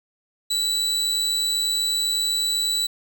35% pulse tone with amplitude modulation, 3951 Hz, B7, in tune, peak -17 dBFS, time 0.5-2.87 s, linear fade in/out 10 ms, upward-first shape sine, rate 148 Hz, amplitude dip 30%, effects none

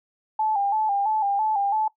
sine tone with vibrato, 833 Hz, G#5, 5 cents sharp, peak -20 dBFS, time 0.39-1.88 s, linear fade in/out 5 ms, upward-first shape square, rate 3 Hz, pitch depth 70 cents each way, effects noise-tail reverb RT60 0.1 s tail -19 dB re dry

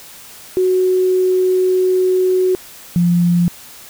sine tone pair in turn, 370 / 173.96 Hz, F#4 / F3, 0 / -6 cents, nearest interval octave + minor second, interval 1306 cents, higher first, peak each -11 / -10 dBFS, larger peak second, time 0.57-2.55 / 2.96-3.48 s, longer first, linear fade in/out 0 ms, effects white hiss -38 dBFS RMS until 3.89 s

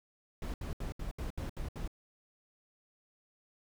brown noise bursts, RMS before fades -38 dBFS, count 8, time 0.42-1.877 s, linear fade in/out 2 ms, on 120 ms, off 71 ms, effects none

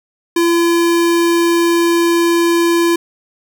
square tone, 339.8 Hz, F4, 47 cents flat, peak -11 dBFS, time 0.36-2.96 s, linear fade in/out 5 ms, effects 8-bit

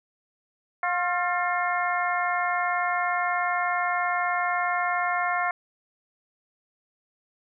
harmonic tone with a mistuned harmonic, 355.9 Hz, F4, 33 cents sharp, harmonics 2 / 3 / 4 / 5 / 6, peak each -27 / -29 / -30 / -31 / -32 dBFS, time 0.83-5.51 s, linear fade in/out 2 ms, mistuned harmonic 4, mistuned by -46 cents, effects none

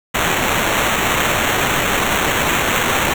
violet noise with sample-and-hold, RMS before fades -17 dBFS, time 0.14-3.14 s, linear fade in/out 10 ms, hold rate 4900 Hz, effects none

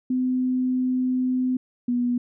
sine tone pair in turn, 254.7 / 243.9 Hz, C4 / B3, -46 / -21 cents, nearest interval minor second, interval 75 cents, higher first, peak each -20 dBFS, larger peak neither, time 0.1-1.57 / 1.88-2.18 s, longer first, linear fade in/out 5 ms, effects none

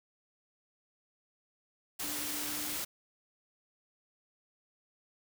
sine tone in noise, 296.5 Hz, D4, 17 cents sharp, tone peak -45 dBFS, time 2.03-2.77 s, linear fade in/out 10 ms, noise white, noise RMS -37 dBFS, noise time 1.99-2.85 s, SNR -11 dB, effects none

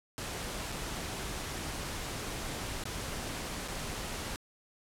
pink noise with dropouts, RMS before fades -38 dBFS, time 0.18-4.36 s, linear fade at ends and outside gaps 0 ms, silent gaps 0.719-0.723 / 2.838-2.854 / 3.678-3.683 s, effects low-pass 11000 Hz 12 dB/octave

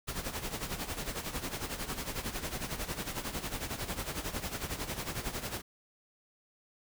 pink noise with tremolo, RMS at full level -35 dBFS, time 0.07-5.62 s, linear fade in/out 20 ms, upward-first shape sine, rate 11 Hz, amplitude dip 70%, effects none

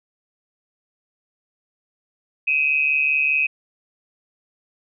sine tone with amplitude modulation, 2531 Hz, D#7, 29 cents sharp, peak -13 dBFS, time 2.47-3.47 s, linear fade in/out 10 ms, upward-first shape sine, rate 145 Hz, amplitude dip 75%, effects none

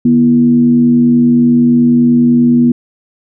sine tone with frequency modulation, 241.8 Hz, B3, 36 cents flat, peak -5 dBFS, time 0.05-2.72 s, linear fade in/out 5 ms, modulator 90.4 Hz, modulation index 0.46, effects none

